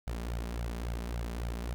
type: tone with flanger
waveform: sawtooth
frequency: 58.27 Hz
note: A#1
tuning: in tune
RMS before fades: -36 dBFS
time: 0.07-1.74 s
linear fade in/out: 0 ms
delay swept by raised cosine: 1.3 to 5.1 ms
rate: 3.6 Hz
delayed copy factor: +0.75
effects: none

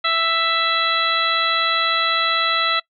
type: harmonic tone with a mistuned harmonic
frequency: 661 Hz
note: E5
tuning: 5 cents sharp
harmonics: 1 / 2 / 3 / 4 / 5 / 6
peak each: -29 / -20 / -24 / -27 / -25 / -23 dBFS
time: 0.04-2.8 s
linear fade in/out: 10 ms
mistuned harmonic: 5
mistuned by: +16 cents
effects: noise-tail reverb RT60 0.1 s tail -22 dB re dry

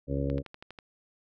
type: harmonic tone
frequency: 69.3 Hz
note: C#2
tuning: in tune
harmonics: 1 / 2 / 3 / 4 / 5 / 6 / 7 / 8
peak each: -33 / -32 / -42 / -33 / -42 / -41 / -37 / -37 dBFS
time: 0.07-0.43 s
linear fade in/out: 50 ms
type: click train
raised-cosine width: 0.3 ms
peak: -28 dBFS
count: 7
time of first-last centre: 0.3-0.788 s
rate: 12.3 Hz
effects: none

